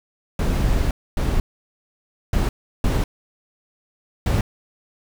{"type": "noise bursts at uneven times", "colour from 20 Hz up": "brown", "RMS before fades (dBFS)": -19, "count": 5, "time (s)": [[0.39, 0.91], [1.17, 1.4], [2.33, 2.49], [2.84, 3.04], [4.26, 4.41]], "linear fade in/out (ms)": 2, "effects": []}